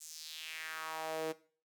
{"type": "tone with high-pass filter sweep", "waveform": "sawtooth", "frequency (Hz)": 159.1, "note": "D#3", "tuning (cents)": 39, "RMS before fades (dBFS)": -42, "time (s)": [0, 1.33], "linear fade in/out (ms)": 20, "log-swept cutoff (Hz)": [7600, 400], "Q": 2.6, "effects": ["noise-tail reverb RT60 0.4 s tail -17 dB re dry"]}